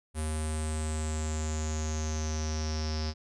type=tone with low-pass filter sweep; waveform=square; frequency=77.78 Hz; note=D#2; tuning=in tune; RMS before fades=-32 dBFS; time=0.14-3.14 s; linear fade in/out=50 ms; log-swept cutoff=9500 to 5100 Hz; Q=9.9; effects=none